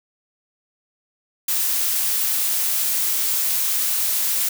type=noise; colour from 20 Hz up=blue; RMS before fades=-21 dBFS; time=1.48-4.49 s; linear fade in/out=5 ms; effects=none